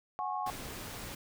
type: chord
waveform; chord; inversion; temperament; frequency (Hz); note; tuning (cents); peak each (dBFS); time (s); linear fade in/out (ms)
sine; F# suspended second; none; equal with one note detuned; 740 / 830.6 / 1092.2; F#5 / G#5 / C#6; 0 / 0 / -26; -37; 0.19-0.5; 0
type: noise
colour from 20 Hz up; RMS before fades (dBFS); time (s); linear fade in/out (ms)
pink; -43; 0.46-1.15; 5
effects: none